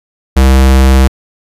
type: tone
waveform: square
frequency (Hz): 66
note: C2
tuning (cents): +16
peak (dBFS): -4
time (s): 0.36-1.08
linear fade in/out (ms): 10
effects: resampled to 32000 Hz